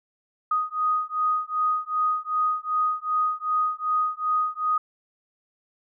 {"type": "beating tone pair", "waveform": "sine", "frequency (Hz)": [1244.5, 1247.1], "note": ["D#6", "D#6"], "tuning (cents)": [0, 4], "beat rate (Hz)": 2.6, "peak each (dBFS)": -25, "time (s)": [0.51, 4.78], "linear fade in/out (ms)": 5, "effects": []}